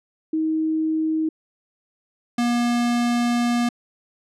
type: tone pair in turn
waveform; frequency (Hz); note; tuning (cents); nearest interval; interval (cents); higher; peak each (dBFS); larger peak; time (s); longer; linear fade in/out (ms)
sine / square; 316.1 / 239.3; D#4 / A#3; +27 / +46; perfect fourth; 481; first; -19; neither; 0.33-1.29 / 2.38-3.69; second; 5
effects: low-pass 9000 Hz 12 dB/octave